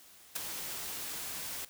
white noise with ADSR envelope, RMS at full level -32 dBFS, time 0.35-1.65 s, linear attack 11 ms, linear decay 10 ms, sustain -8 dB, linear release 3 ms, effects white hiss -57 dBFS RMS until 1.69 s

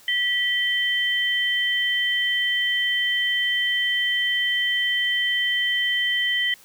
sine tone pair together, 1953 / 3100 Hz, B6 / G7, -20 / -20 cents, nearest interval minor sixth, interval 800 cents, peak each -22 / -23 dBFS, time 0.08-6.54 s, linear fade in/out 2 ms, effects white hiss -51 dBFS RMS until 6.64 s

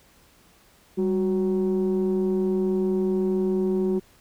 sine tone pair together, 196.11 / 370 Hz, G3 / F#4, +1 / 0 cents, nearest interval major seventh, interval 1099 cents, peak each -22 / -21 dBFS, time 0.97-4 s, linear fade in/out 20 ms, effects tanh soft clip ceiling -17 dBFS + pink hiss -57 dBFS RMS until 4.2 s

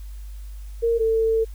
sine tone pair in turn, 462.9 / 447.6 Hz, A#4 / A4, -12 / +30 cents, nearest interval minor second, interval 58 cents, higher first, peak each -17 / -17 dBFS, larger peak neither, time 0.82-0.99 / 0.99-1.45 s, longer second, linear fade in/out 20 ms, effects added 50 Hz sine -33 dBFS peak until 1.54 s + white hiss -55 dBFS RMS until 1.54 s

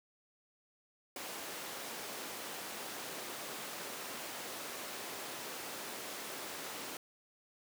pink high-pass noise, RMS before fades -44 dBFS, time 1.16-6.97 s, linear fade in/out 2 ms, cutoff 330 Hz, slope 12 dB/octave, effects none

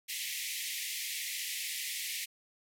pink band-pass noise, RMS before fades -38 dBFS, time 0.08-2.26 s, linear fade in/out 20 ms, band 1900 to 16000 Hz, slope 96 dB/octave, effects none

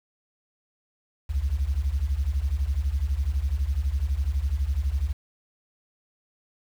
sine beating tone pair, 62.2 / 74.2 Hz, B1 / D2, +13 / +18 cents, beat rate 12 Hz, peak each -25 / -24 dBFS, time 1.29-5.13 s, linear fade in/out 20 ms, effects tanh soft clip ceiling -17 dBFS + 8-bit

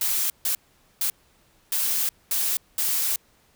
blue noise bursts at uneven times, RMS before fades -24 dBFS, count 6, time 0.01-0.3 / 0.45-0.55 / 1.01-1.1 / 1.72-2.09 / 2.31-2.57 / 2.78-3.16 s, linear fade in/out 2 ms, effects pink hiss -61 dBFS RMS until 3.55 s

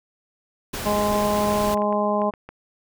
pink noise, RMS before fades -30 dBFS, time 0.73-1.75 s, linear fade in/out 10 ms
harmonic tone, 207.7 Hz, G#3, in tune, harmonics 1 / 2 / 3 / 4 / 5, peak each -25 / -28 / -23 / -27 / -26 dBFS, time 0.85-2.31 s, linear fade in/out 20 ms
clicks, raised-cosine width 0.5 ms, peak -23 dBFS, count 12, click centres 1.223 / 1.437 / 1.519 / 1.559 / 1.648 / 1.695 / 1.774 / 1.82 / 1.926 / 2.218 / 2.338 / 2.49 s
effects none

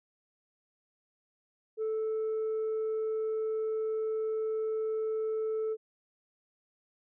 sine tone, 438.5 Hz, A4, 6 cents flat, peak -27 dBFS, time 1.77-5.77 s, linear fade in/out 50 ms, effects tanh soft clip ceiling -28 dBFS

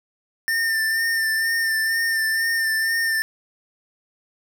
square tone with vibrato, 1800 Hz, A6, 39 cents sharp, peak -20 dBFS, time 0.48-3.22 s, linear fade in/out 0 ms, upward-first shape sine, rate 2.1 Hz, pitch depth 27 cents each way, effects none

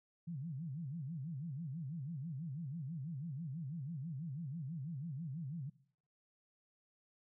sine tone with vibrato, 150 Hz, D3, 37 cents sharp, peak -40 dBFS, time 0.27-5.7 s, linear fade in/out 10 ms, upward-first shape sine, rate 6.1 Hz, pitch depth 270 cents each way, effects noise-tail reverb RT60 0.6 s tail -19 dB re dry

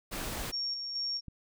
pink noise, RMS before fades -37 dBFS, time 0.11-0.52 s, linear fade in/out 20 ms
sine tone with tremolo, 5530 Hz, F8, 18 cents flat, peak -31 dBFS, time 0.52-1.21 s, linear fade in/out 20 ms, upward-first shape square, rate 2.3 Hz, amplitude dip 40%
click, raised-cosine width 5 ms, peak -31 dBFS, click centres 1.283 s
effects none

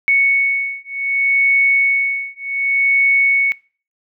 sine beating tone pair, 2217 / 2217.66 Hz, C#7 / C#7, 0 / 0 cents, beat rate 0.66 Hz, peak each -16 dBFS, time 0.08-3.52 s, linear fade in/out 0 ms, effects noise-tail reverb RT60 0.4 s tail -23 dB re dry

